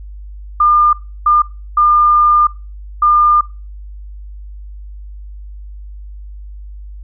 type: tone bursts at uneven times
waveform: sine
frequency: 1204 Hz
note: D6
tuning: 43 cents sharp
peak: -7 dBFS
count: 4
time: 0.6-0.93 / 1.26-1.42 / 1.77-2.47 / 3.02-3.41 s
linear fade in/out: 5 ms
effects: noise-tail reverb RT60 0.3 s tail -21 dB re dry + added 50 Hz sine -28 dBFS peak until 7.03 s